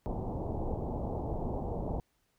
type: low-pass noise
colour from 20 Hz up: pink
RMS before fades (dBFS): -35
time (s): 0.06-2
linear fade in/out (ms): 0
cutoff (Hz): 880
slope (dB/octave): 48
effects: pink hiss -75 dBFS RMS until 2.38 s